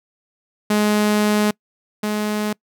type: tone pair in turn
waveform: sawtooth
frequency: 210 / 211 Hz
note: G#3 / G#3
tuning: +19 / +28 cents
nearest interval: unison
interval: 9 cents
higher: second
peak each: -11 / -16 dBFS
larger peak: first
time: 0.7-1.51 / 2.03-2.53 s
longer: first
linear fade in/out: 5 ms
effects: noise-tail reverb RT60 0.1 s tail -26 dB re dry